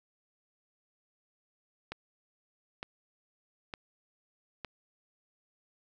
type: click train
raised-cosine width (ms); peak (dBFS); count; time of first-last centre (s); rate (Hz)
0.3; -22; 4; 1.92-4.647; 1.1
effects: none